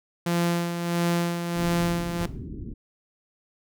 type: tone with tremolo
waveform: sawtooth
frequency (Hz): 171.8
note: F3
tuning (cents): -28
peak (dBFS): -17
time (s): 0.26-2.26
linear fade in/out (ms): 5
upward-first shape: sine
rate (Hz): 1.5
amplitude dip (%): 55
type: low-pass noise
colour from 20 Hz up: pink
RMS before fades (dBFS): -36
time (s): 1.55-2.74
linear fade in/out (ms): 10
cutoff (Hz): 370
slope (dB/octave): 48
type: noise with exponential decay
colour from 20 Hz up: brown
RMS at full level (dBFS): -30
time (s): 2.2-2.49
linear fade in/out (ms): 5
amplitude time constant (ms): 61
effects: none